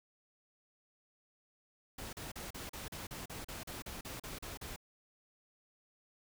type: noise bursts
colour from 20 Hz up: pink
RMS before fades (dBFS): -45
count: 15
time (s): 1.98-4.762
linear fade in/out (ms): 5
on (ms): 150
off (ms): 38
effects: none